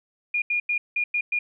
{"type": "tone bursts at uneven times", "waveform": "sine", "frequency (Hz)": 2428, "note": "D#7", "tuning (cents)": -43, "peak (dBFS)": -21, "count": 6, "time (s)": [[0.34, 0.42], [0.5, 0.6], [0.69, 0.78], [0.96, 1.04], [1.14, 1.21], [1.32, 1.39]], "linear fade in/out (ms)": 5, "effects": []}